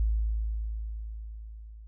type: tone with level ramp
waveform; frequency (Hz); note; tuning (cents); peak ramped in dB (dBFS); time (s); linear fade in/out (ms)
sine; 54.3; A1; -22; -22 to -44; 0-1.87; 0
effects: none